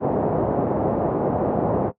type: low-pass noise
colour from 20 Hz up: white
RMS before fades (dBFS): -21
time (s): 0-1.92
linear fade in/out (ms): 50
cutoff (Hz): 710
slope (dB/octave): 24
effects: noise-tail reverb RT60 0.1 s tail -18 dB re dry + high-pass 100 Hz 12 dB/octave